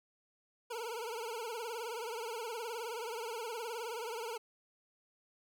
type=tone with vibrato; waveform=25% pulse; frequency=460 Hz; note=A#4; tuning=23 cents flat; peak=-35 dBFS; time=0.7-4.38 s; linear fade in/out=10 ms; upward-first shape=triangle; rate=19 Hz; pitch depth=130 cents each way; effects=none